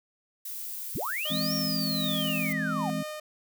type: noise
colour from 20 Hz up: violet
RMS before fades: -37 dBFS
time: 0.45-2.53 s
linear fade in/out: 5 ms
type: linear two-way sweep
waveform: sine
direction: up then down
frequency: 61.74 to 5600 to 686 Hz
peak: -30 dBFS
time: 0.95-2.9 s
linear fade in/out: 0 ms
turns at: 1.54 s
type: tone with tremolo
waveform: sawtooth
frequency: 611 Hz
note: D#5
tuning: 32 cents flat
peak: -30 dBFS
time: 1.25-3.2 s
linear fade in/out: 5 ms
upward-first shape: sine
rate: 1.3 Hz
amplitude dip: 50%
type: chord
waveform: sine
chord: E augmented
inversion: none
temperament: equal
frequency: 164.81 / 207.7 / 261.6 Hz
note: E3 / G#3 / B#3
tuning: 0 / 0 / 0 cents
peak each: -33 dBFS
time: 1.3-3.03 s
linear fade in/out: 10 ms
effects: none